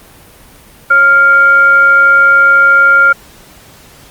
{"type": "tone with frequency modulation", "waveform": "sine", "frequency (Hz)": 1396.9, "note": "F6", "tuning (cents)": 0, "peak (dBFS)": -3, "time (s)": [0.9, 3.13], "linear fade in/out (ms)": 10, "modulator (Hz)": 850, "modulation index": 0.27, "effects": ["pink hiss -39 dBFS RMS until 4.1 s", "Opus 32 kbps"]}